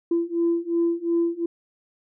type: beating tone pair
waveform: sine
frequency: 337 / 339.8 Hz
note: E4 / F4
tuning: +38 / -47 cents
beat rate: 2.8 Hz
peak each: -23 / -22 dBFS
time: 0.11-1.46 s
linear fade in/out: 5 ms
effects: tanh soft clip ceiling -14 dBFS

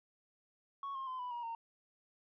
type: tone with pitch steps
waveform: sine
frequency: 1108.7 / 1067.8 / 1028.5 / 990.6 / 954.1 / 918.9 Hz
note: C#6 / C6 / C6 / B5 / A#5 / A#5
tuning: 0 / +35 / -30 / +5 / +40 / -25 cents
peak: -37 dBFS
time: 0.83-1.55 s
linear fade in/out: 2 ms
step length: 120 ms
effects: tanh soft clip ceiling -37 dBFS

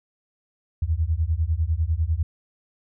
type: beating tone pair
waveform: sine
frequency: 75.8 / 85.8 Hz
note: D#2 / F2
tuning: -45 / -30 cents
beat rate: 10 Hz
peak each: -23 dBFS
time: 0.82-2.23 s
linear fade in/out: 5 ms
effects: none

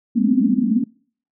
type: band-pass noise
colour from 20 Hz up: white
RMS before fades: -17 dBFS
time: 0.15-0.84 s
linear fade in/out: 5 ms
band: 200 to 270 Hz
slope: 96 dB/octave
effects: noise-tail reverb RT60 0.5 s tail -24 dB re dry

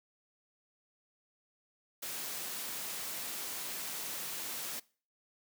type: high-pass noise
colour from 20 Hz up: white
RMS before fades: -40 dBFS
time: 2.02-4.8 s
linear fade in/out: 10 ms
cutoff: 150 Hz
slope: 12 dB/octave
effects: noise-tail reverb RT60 0.4 s tail -22 dB re dry

